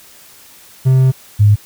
triangle / sine tone pair in turn, 130.81 / 103.82 Hz, C3 / G#2, 0 / 0 cents, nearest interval major third, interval 400 cents, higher first, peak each -5 dBFS, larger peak neither, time 0.85-1.12 / 1.39-1.56 s, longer first, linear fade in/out 20 ms, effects white hiss -42 dBFS RMS until 1.65 s

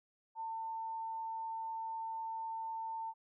sine tone, 898 Hz, A5, 35 cents sharp, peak -38 dBFS, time 0.35-3.14 s, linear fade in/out 50 ms, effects none

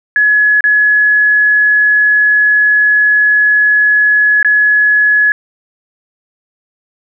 sine tone with dropouts, 1694 Hz, G#6, 34 cents sharp, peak -6 dBFS, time 0.16-5.32 s, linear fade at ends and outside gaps 1 ms, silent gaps 0.607-0.64 / 4.428-4.447 s, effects none

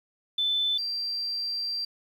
sine tone pair in turn, 3520 / 4712 Hz, A7 / D8, 0 / +5 cents, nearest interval perfect fourth, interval 505 cents, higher second, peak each -23 / -28 dBFS, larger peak first, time 0.38-0.78 / 0.78-1.85 s, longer second, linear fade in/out 5 ms, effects 9-bit

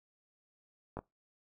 clicks, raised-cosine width 1 ms, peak -25 dBFS, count 2, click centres 0.97 / 0.99 s, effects noise-tail reverb RT60 0.2 s tail -23 dB re dry

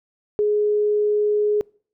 sine tone, 418.5 Hz, G#4, 13 cents sharp, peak -16 dBFS, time 0.39-1.61 s, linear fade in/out 0 ms, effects noise-tail reverb RT60 0.5 s tail -26 dB re dry

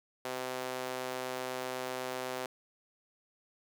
sawtooth tone with high-pass filter, 128 Hz, C3, 38 cents flat, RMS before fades -38 dBFS, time 0.25-2.46 s, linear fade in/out 2 ms, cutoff 490 Hz, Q 1.2, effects none

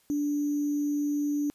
sine tone with sample-and-hold, 291.7 Hz, D4, 12 cents flat, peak -25 dBFS, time 0.1-1.5 s, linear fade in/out 0 ms, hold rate 6300 Hz, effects white hiss -65 dBFS RMS until 1.54 s + resampled to 32000 Hz

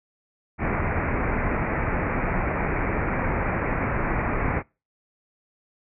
pink low-pass noise, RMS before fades -25 dBFS, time 0.58-4.63 s, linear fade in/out 50 ms, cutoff 2400 Hz, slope 96 dB/octave, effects noise-tail reverb RT60 0.3 s tail -26 dB re dry

